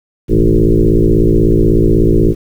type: tone with frequency modulation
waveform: sine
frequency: 162.7 Hz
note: E3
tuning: 22 cents flat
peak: -6 dBFS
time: 0.28-2.35 s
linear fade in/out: 50 ms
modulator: 56.3 Hz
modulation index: 4.5
effects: 7-bit